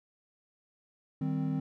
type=chord; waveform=triangle; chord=C minor; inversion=first; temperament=equal; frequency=155.56 / 196 / 261.6 Hz; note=Eb3 / G3 / C4; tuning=0 / 0 / 0 cents; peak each=-30 / -35 / -31 dBFS; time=1.21-1.6 s; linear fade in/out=5 ms; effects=none